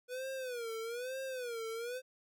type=tone with vibrato; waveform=square; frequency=488.4 Hz; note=B4; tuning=19 cents flat; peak=-39 dBFS; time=0.08-2.02 s; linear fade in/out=50 ms; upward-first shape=sine; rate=1.1 Hz; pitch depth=150 cents each way; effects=none